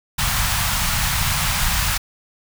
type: band-stop noise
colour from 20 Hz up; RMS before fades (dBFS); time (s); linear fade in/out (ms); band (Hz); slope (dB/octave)
pink; -20; 0.18-1.98; 10; 160 to 840; 24
effects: none